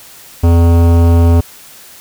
sine tone with hard clipping, 84.6 Hz, E2, 45 cents sharp, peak -7 dBFS, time 0.43-1.41 s, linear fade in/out 10 ms, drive 17 dB, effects white hiss -37 dBFS RMS until 2 s

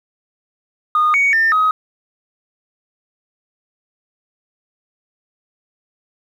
sine tone with pitch steps, 1228 / 2239 / 1800 / 1263 Hz, D#6 / C#7 / A6 / D#6, -23 / +17 / +39 / +26 cents, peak -10 dBFS, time 0.95-1.71 s, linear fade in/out 2 ms, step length 190 ms, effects tanh soft clip ceiling -8 dBFS + 8-bit

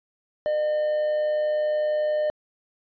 triangle tone with amplitude modulation, 606 Hz, D#5, 46 cents flat, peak -18 dBFS, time 0.46-2.3 s, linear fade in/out 0 ms, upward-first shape sine, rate 131 Hz, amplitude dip 25%, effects resampled to 11025 Hz

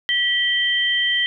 sine tone pair together, 1946 / 3132 Hz, B6 / G7, -26 / -2 cents, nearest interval minor sixth, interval 824 cents, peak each -20 / -19 dBFS, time 0.09-1.26 s, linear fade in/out 0 ms, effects none

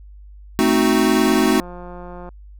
square chord, A diminished seventh, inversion none, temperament equal, 220 / 261.6 / 311.1 / 370 Hz, A3 / C4 / Eb4 / Gb4, 0 / 0 / 0 / 0 cents, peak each -20 dBFS, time 0.59-1.6 s, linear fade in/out 0 ms
click train, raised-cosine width 1 ms, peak -23 dBFS, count 185, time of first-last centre 1.25-2.29 s, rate 177 Hz
effects added 50 Hz sine -38 dBFS peak until 2.59 s

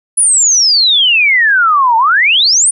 sine exponential two-way sweep, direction down then up, 10160 to 880 to 9620 Hz, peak -6 dBFS, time 0.17-2.71 s, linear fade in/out 10 ms, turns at 1.97 s, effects none

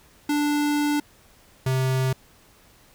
square tone pair in turn, 293.7 / 130.83 Hz, D4 / C3, 0 / 0 cents, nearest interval octave + major second, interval 1400 cents, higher first, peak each -21 dBFS, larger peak neither, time 0.29-1 / 1.66-2.13 s, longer first, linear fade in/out 5 ms, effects pink hiss -55 dBFS RMS until 2.94 s

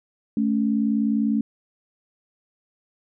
sine tone pair together, 218.1 / 278.1 Hz, A3 / C#4, -15 / +6 cents, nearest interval major third, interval 421 cents, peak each -20 / -24 dBFS, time 0.37-1.41 s, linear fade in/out 2 ms, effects none

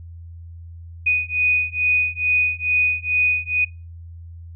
sine beating tone pair, 2483 / 2485.3 Hz, D#7 / D#7, -4 / -3 cents, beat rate 2.3 Hz, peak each -20 dBFS, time 1.06-3.65 s, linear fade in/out 10 ms, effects noise-tail reverb RT60 0.3 s tail -24 dB re dry + added 84 Hz sine -35 dBFS peak until 4.55 s

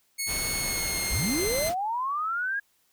10% pulse tone with pitch glide, 2195 to 2072 Hz, C#7 to C7, -18 to -17 cents, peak -19 dBFS, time 0.18-1.7 s, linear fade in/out 20 ms, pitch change -99 cents, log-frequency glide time 0.56-1.55 s
pink noise, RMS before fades -35 dBFS, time 0.26-1.75 s, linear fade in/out 50 ms
sine linear sweep, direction up, 34.65 to 1661.2 Hz, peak -26 dBFS, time 1.11-2.6 s, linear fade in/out 10 ms
effects white hiss -68 dBFS RMS until 2.92 s

